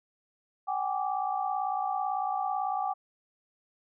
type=tone cluster; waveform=sine; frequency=758 / 816 / 1167 Hz; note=F#5 / G#5 / D6; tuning=+42 / -31 / -11 cents; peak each=-31 / -32 / -35 dBFS; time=0.67-2.94 s; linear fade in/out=20 ms; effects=none